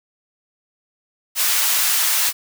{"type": "high-pass noise", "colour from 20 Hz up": "white", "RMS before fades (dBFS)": -18, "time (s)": [1.35, 2.33], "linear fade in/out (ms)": 50, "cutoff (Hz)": 990, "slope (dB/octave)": 12, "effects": []}